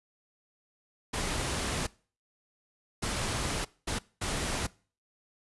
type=noise bursts at uneven times; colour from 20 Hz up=pink; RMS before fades=-32 dBFS; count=4; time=1.13-1.87 / 3.02-3.65 / 3.87-3.99 / 4.21-4.67 s; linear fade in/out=10 ms; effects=noise-tail reverb RT60 0.4 s tail -22 dB re dry + resampled to 24000 Hz